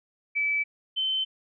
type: tone pair in turn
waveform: sine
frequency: 2304 / 3075 Hz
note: D7 / G7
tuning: -34 / -34 cents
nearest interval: perfect fourth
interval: 500 cents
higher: second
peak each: -23 / -24 dBFS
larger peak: first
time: 0.35-0.64 / 0.96-1.25 s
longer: neither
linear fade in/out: 20 ms
effects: none